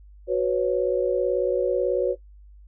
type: chord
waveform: sine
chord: F# suspended fourth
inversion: none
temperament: equal with one note detuned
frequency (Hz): 370 / 496.2 / 554.4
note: F#4 / B4 / C#5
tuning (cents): 0 / +8 / 0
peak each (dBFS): -24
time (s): 0.27-2.16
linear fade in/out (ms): 50
effects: noise-tail reverb RT60 0.1 s tail -18 dB re dry + added 50 Hz sine -45 dBFS peak until 2.67 s